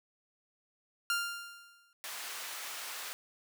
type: tone with exponential decay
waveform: sawtooth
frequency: 1396.9 Hz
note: F6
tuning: in tune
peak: -24 dBFS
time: 1.1-1.93 s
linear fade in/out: 1 ms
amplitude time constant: 180 ms
type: high-pass noise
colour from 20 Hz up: pink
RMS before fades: -42 dBFS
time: 2.04-3.13 s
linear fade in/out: 0 ms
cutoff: 1100 Hz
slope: 12 dB/octave
effects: none